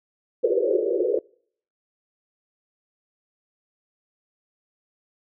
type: band-pass noise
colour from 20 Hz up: pink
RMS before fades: -22 dBFS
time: 0.43-1.19 s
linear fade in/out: 5 ms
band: 350 to 550 Hz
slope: 96 dB/octave
effects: noise-tail reverb RT60 0.6 s tail -26 dB re dry

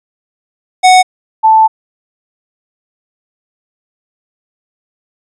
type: tone pair in turn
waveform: square / sine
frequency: 740 / 880 Hz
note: F#5 / A5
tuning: 0 / 0 cents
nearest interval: minor third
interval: 300 cents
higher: second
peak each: -3 dBFS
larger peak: neither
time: 0.83-1.03 / 1.43-1.68 s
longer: second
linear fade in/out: 20 ms
effects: resampled to 22050 Hz

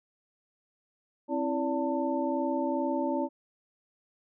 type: tone cluster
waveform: sine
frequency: 265.8 / 328.2 / 576 / 893 Hz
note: C4 / E4 / D5 / A5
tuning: +27 / -8 / -34 / +25 cents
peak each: -31 / -32 / -32 / -34 dBFS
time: 1.28-3.29 s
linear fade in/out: 50 ms
effects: none

